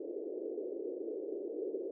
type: band-pass noise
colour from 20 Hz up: pink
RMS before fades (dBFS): -40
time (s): 0-1.91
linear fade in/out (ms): 5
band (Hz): 340 to 480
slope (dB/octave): 48
effects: none